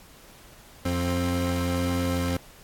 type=tone pair together; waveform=30% pulse; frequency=87.31 / 263.5 Hz; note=F2 / C4; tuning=0 / +12 cents; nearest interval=octave + perfect fifth; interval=1912 cents; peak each=-24 dBFS; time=0.85-2.37 s; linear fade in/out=5 ms; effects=pink hiss -51 dBFS RMS until 2.63 s + AAC 64 kbps